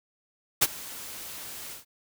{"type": "noise with ADSR envelope", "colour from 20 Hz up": "white", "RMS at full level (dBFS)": -18, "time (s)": [0.61, 1.85], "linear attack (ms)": 16, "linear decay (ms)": 38, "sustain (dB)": -22, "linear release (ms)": 130, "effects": []}